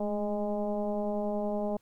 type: tone with frequency modulation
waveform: sine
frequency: 415.3 Hz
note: G#4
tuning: in tune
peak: -28 dBFS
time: 0-1.77 s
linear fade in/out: 5 ms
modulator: 205 Hz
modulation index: 1.7
effects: pink hiss -70 dBFS RMS until 1.81 s